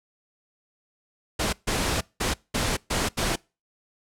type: noise bursts at uneven times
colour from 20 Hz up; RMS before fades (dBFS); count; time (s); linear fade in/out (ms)
pink; -25; 6; 1.39-1.53 / 1.67-2.01 / 2.2-2.34 / 2.54-2.77 / 2.9-3.09 / 3.17-3.36; 10
effects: noise-tail reverb RT60 0.3 s tail -25 dB re dry + low-pass 10000 Hz 12 dB/octave